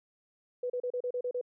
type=tone bursts; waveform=sine; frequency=493.9 Hz; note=B4; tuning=in tune; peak=-30 dBFS; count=8; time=0.63-1.413 s; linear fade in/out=5 ms; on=69 ms; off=33 ms; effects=none